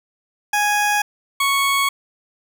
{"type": "tone pair in turn", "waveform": "20% pulse", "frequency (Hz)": [830, 1107.9], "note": ["G#5", "C#6"], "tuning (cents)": [-1, -1], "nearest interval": "perfect fourth", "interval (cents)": 500, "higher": "second", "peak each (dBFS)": -11, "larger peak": "neither", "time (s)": [[0.53, 1.02], [1.4, 1.89]], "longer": "neither", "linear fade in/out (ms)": 5, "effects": []}